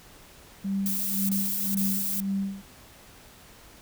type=tone with tremolo; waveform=sine; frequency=196 Hz; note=G3; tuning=in tune; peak=-24 dBFS; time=0.64-2.62 s; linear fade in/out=10 ms; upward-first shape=sine; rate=1.9 Hz; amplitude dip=85%
type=noise bursts; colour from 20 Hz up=violet; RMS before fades=-29 dBFS; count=3; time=0.86-2.202 s; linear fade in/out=0 ms; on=430 ms; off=26 ms
effects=pink hiss -51 dBFS RMS until 3.81 s